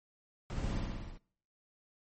brown noise with echo, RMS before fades -37 dBFS, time 0.5-0.79 s, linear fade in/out 0 ms, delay 64 ms, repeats 6, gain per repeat -2 dB, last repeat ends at 1.174 s, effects noise-tail reverb RT60 0.6 s tail -24 dB re dry + MP3 32 kbps

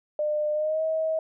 sine tone with pitch glide, 602 to 637.4 Hz, D5 to D#5, +43 to +42 cents, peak -23 dBFS, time 0.19-1.19 s, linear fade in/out 2 ms, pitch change +99 cents, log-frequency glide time 0.53-0.83 s, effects none

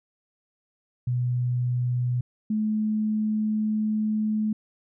sine tone pair in turn, 123.47 / 214.9 Hz, B2 / A3, 0 / -41 cents, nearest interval minor seventh, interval 959 cents, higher second, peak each -22 dBFS, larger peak neither, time 1.07-2.21 / 2.5-4.53 s, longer second, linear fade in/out 5 ms, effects none

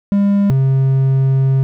triangle tone pair in turn, 200.8 / 134.02 Hz, G3 / C3, +42 / +42 cents, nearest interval perfect fifth, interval 700 cents, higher first, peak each -8 dBFS, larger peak neither, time 0.12-0.5 / 0.5-1.63 s, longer second, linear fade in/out 0 ms, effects none

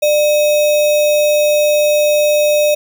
sine tone with sample-and-hold, 597 Hz, D5, 28 cents sharp, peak -9 dBFS, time 0.02-2.75 s, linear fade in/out 10 ms, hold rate 3150 Hz, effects none

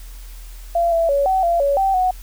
sine tone with pitch steps, 683 / 666 / 562 / 759 / 684 / 563 / 775 / 738 Hz, F5 / E5 / C#5 / F#5 / F5 / C#5 / G5 / F#5, -39 / +18 / +24 / +44 / -36 / +27 / -20 / -5 cents, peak -14 dBFS, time 0.75-2.11 s, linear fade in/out 5 ms, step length 170 ms, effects added 41 Hz sine -33 dBFS peak until 2.22 s + white hiss -46 dBFS RMS until 2.22 s

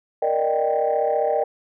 sine chord, Eb major seventh, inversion second, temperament equal, 466.2 / 587.3 / 622.3 / 784 Hz, Bb4 / D5 / Eb5 / G5, 0 / 0 / 0 / 0 cents, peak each -23 dBFS, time 0.22-1.44 s, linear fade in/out 5 ms, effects tanh soft clip ceiling -11 dBFS

